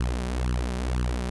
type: tone with flanger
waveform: sawtooth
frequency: 61.74 Hz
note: B1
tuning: in tune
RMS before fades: -27 dBFS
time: 0-1.3 s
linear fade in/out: 5 ms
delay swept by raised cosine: 0.65 to 5.25 ms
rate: 2 Hz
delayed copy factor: +0.95
effects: resampled to 24000 Hz